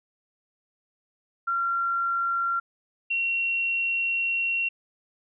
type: tone pair in turn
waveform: sine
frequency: 1374 / 2735 Hz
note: F6 / F7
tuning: -29 / -37 cents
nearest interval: octave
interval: 1192 cents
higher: second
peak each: -23 dBFS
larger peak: neither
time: 1.47-2.6 / 3.1-4.69 s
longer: second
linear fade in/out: 10 ms
effects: none